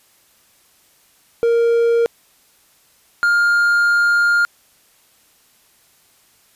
triangle tone pair in turn, 466.2 / 1408 Hz, A#4 / F6, 0 / +14 cents, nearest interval octave + perfect fifth, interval 1914 cents, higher second, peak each -10 dBFS, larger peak neither, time 1.43-2.06 / 3.23-4.45 s, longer second, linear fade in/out 0 ms, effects white hiss -55 dBFS RMS until 6.55 s + resampled to 32000 Hz

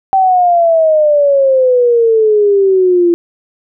sine exponential sweep, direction down, 776 to 340 Hz, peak -6 dBFS, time 0.13-3.14 s, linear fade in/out 0 ms, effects none

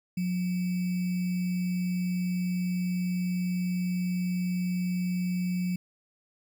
sine tone with sample-and-hold, 180 Hz, F#3, 47 cents flat, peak -26 dBFS, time 0.17-5.76 s, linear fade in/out 5 ms, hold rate 2450 Hz, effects none

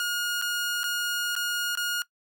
sawtooth tone with dropouts, 1432 Hz, F6, 43 cents sharp, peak -22 dBFS, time 0-2.02 s, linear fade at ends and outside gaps 1 ms, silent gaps 0.415-0.422 / 0.833-0.84 / 1.353-1.363 / 1.753-1.773 s, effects noise-tail reverb RT60 0.1 s tail -20 dB re dry

